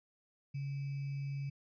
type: tone with sample-and-hold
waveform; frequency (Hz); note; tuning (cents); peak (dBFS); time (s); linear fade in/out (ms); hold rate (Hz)
sine; 139.2; C#3; +8; -36; 0.54-1.5; 10; 2450
effects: resampled to 11025 Hz